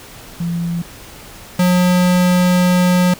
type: tone pair in turn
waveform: sine / square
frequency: 170.5 / 179.96 Hz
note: F3 / F#3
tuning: -41 / -48 cents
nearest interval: minor second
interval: 93 cents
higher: second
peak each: -17 / -11 dBFS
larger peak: second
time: 0.4-0.82 / 1.59-3.14 s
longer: second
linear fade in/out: 5 ms
effects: pink hiss -37 dBFS RMS until 3.19 s